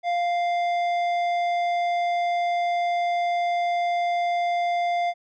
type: tone with tanh clipping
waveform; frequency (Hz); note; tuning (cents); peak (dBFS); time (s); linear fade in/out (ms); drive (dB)
sine; 698; F5; -1; -23; 0.03-5.14; 50; 11
effects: none